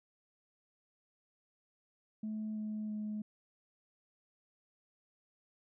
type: tone with pitch steps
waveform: sine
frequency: 215.9 / 214 / 212.2 Hz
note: A3 / A3 / G#3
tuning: -33 / -48 / +38 cents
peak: -35 dBFS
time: 2.23-3.22 s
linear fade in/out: 5 ms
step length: 330 ms
effects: tanh soft clip ceiling -33 dBFS